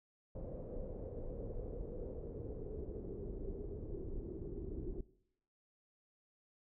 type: noise with low-pass filter sweep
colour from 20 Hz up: brown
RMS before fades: -44 dBFS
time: 0.35-5.01 s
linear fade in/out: 5 ms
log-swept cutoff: 540 to 360 Hz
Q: 5.6
effects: noise-tail reverb RT60 0.8 s tail -20 dB re dry